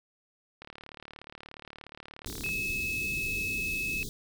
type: click train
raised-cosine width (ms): 0.3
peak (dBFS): -28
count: 70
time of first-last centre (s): 0.62-2.49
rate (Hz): 36.9
type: band-stop noise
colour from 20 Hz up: pink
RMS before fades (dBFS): -39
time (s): 2.26-4.09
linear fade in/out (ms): 0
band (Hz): 450 to 3400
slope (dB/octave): 96
type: tone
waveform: sine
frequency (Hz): 2584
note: E7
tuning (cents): -35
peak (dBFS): -30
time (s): 2.44-4.03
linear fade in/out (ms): 0
effects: none